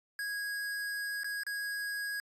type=tone with dropouts; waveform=square; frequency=1651 Hz; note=G#6; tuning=11 cents flat; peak=-35 dBFS; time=0.19-2.2 s; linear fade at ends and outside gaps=1 ms; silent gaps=1.234-1.244 / 1.434-1.466 s; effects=AAC 64 kbps